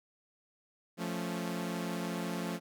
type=chord; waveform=sawtooth; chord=F augmented; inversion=none; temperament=equal; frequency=174.61 / 220 / 277.2 Hz; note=F3 / A3 / C#4; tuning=0 / 0 / 0 cents; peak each=-33 / -35 / -38 dBFS; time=0.97-2.6 s; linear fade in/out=50 ms; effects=none